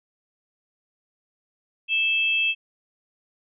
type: tone pair together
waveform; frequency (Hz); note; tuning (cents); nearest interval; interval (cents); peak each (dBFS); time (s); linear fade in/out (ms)
sine; 2637 / 3223; E7 / G7; 0 / +47; minor third; 347; -20 / -27; 1.88-2.55; 50
effects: none